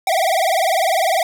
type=tone with vibrato; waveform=square; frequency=706 Hz; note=F5; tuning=19 cents sharp; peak=-15 dBFS; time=0.07-1.23 s; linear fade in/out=2 ms; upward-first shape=sine; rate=20 Hz; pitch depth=180 cents each way; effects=none